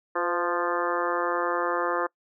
harmonic tone with a mistuned harmonic, 174.7 Hz, F3, 1 cent sharp, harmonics 2 / 3 / 4 / 5 / 6 / 7 / 8 / 9 / 10, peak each -31 / -30 / -35 / -35 / -31 / -31 / -37 / -37 / -36 dBFS, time 0.15-2.07 s, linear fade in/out 10 ms, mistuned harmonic 3, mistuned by -31 cents, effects noise-tail reverb RT60 0.1 s tail -24 dB re dry

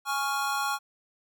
square chord, Db major, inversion second, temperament equal, 830.6 / 1108.7 / 1396.9 Hz, Ab5 / Db6 / F6, 0 / 0 / 0 cents, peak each -32 dBFS, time 0.05-0.79 s, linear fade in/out 50 ms, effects none

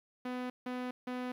sawtooth tone bursts, 250.4 Hz, B3, 24 cents sharp, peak -32 dBFS, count 3, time 0.25-1.32 s, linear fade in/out 5 ms, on 250 ms, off 160 ms, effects low-pass 3000 Hz 12 dB/octave + 11-bit

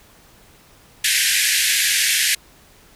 pink band-pass noise, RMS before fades -18 dBFS, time 1.04-2.35 s, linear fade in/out 5 ms, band 1600 to 13000 Hz, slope 96 dB/octave, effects pink hiss -50 dBFS RMS until 2.95 s

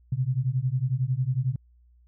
sine beating tone pair, 123.47 / 134.47 Hz, B2 / C3, 0 / +48 cents, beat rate 11 Hz, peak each -26 dBFS, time 0.12-1.56 s, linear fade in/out 5 ms, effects added 60 Hz sine -55 dBFS peak until 2.07 s

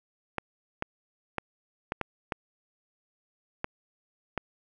clicks, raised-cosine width 0.5 ms, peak -14 dBFS, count 8, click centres 0.383 / 0.824 / 1.383 / 1.921 / 2.013 / 2.322 / 3.644 / 4.377 s, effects none

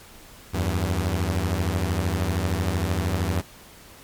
sawtooth beating tone pair, 82.41 / 95.41 Hz, E2 / G2, 0 / -46 cents, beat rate 13 Hz, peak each -21 dBFS, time 0.53-3.42 s, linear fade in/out 20 ms, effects pink hiss -47 dBFS RMS until 4.03 s + MP3 96 kbps

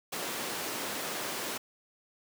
pink high-pass noise, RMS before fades -36 dBFS, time 0.12-1.58 s, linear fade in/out 10 ms, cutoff 290 Hz, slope 12 dB/octave, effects none

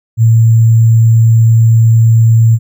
sine tone with sample-and-hold, 113.6 Hz, A#2, 44 cents flat, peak -3 dBFS, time 0.17-2.59 s, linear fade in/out 50 ms, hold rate 7350 Hz, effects none

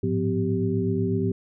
sine tone cluster, 104.5 / 112.6 / 175.9 / 251.6 / 389.4 Hz, G#2 / A2 / F3 / B3 / G4, +11 / +40 / +13 / +32 / -12 cents, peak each -27 / -34 / -27 / -28 / -27 dBFS, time 0.03-1.32 s, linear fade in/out 5 ms, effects none

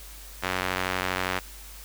sawtooth tone with band-pass filter, 92.5 Hz, F#2, in tune, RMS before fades -29 dBFS, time 0.42-1.4 s, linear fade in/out 20 ms, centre 1900 Hz, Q 0.85, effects added 50 Hz sine -44 dBFS peak until 1.84 s + white hiss -46 dBFS RMS until 1.84 s

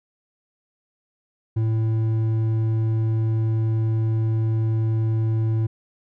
triangle tone with hard clipping, 111.2 Hz, A2, 19 cents sharp, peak -20 dBFS, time 1.56-5.67 s, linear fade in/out 10 ms, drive 9 dB, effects none

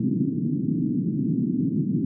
white band-pass noise, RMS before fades -24 dBFS, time 0-2.05 s, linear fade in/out 5 ms, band 130 to 300 Hz, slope 48 dB/octave, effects none

